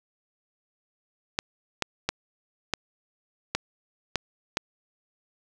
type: clicks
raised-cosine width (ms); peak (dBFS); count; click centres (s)
0.2; -7; 7; 1.389 / 1.823 / 2.09 / 2.737 / 3.55 / 4.157 / 4.571
effects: none